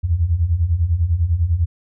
sine beating tone pair, 77.78 / 87.78 Hz, D#2 / F2, 0 / +9 cents, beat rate 10 Hz, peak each -20 / -16 dBFS, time 0.03-1.66 s, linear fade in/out 20 ms, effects none

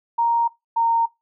sine tone pair in turn, 933 / 921.8 Hz, A#5 / A#5, +1 / -20 cents, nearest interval unison, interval 21 cents, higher first, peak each -16 dBFS, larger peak neither, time 0.18-0.48 / 0.76-1.06 s, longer neither, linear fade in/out 10 ms, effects noise-tail reverb RT60 0.2 s tail -21 dB re dry

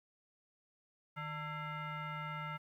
sine tone with frequency modulation, 594 Hz, D5, 20 cents sharp, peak -39 dBFS, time 1.16-2.58 s, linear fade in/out 20 ms, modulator 748 Hz, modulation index 2.1, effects 12-bit

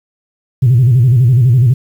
sine tone with vibrato, 123.47 Hz, B2, in tune, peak -4 dBFS, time 0.62-1.74 s, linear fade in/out 10 ms, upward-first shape square, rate 12 Hz, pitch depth 120 cents each way, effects tanh soft clip ceiling -2 dBFS + 7-bit

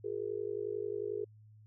sine tone with amplitude modulation, 415.3 Hz, G#4, in tune, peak -30 dBFS, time 0.04-1.25 s, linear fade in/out 10 ms, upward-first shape sine, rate 51.2 Hz, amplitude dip 100%, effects added 107 Hz sine -55 dBFS peak until 1.66 s

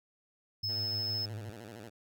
triangle tone, 5200 Hz, E8, 24 cents flat, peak -31 dBFS, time 0.63-1.26 s, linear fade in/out 10 ms
sine tone with pitch glide, 103.83 to 105.4 Hz, G#2 to G#2, 0 to +26 cents, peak -39 dBFS, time 0.63-1.5 s, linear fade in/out 5 ms, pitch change +26 cents, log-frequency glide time 0.88-1.28 s
10% pulse tone with vibrato, 110 Hz, A2, in tune, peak -37 dBFS, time 0.68-1.9 s, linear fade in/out 20 ms, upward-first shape square, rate 13 Hz, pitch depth 120 cents each way
effects none

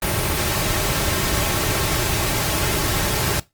pink noise with comb filter, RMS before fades -21 dBFS, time 0.02-3.4 s, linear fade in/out 5 ms, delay 4.1 ms, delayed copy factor -0.5, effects noise-tail reverb RT60 0.2 s tail -19 dB re dry + Opus 32 kbps

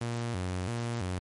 sawtooth tone with vibrato, 103.83 Hz, G#2, in tune, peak -27 dBFS, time 0.01-1.19 s, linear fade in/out 5 ms, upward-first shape square, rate 1.5 Hz, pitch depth 220 cents each way, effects MP3 48 kbps

